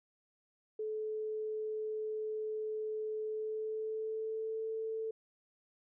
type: tone with pitch glide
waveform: sine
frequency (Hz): 432.2 to 443.3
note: A4 to A4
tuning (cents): -31 to +13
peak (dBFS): -35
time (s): 0.79-5.11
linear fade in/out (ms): 5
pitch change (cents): +44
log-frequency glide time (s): 3.25-4.67
effects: none